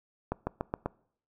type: accelerating click train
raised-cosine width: 1 ms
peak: -16 dBFS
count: 5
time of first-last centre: 0.32-0.86 s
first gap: 150 ms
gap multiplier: 0.93
effects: noise-tail reverb RT60 0.6 s tail -23 dB re dry